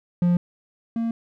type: tone pair in turn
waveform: triangle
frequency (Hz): 175.6 / 229.5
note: F3 / A#3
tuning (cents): +10 / -27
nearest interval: perfect fourth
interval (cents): 463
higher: second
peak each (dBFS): -14 / -20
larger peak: first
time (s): 0.22-0.37 / 0.96-1.11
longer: neither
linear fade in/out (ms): 2
effects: none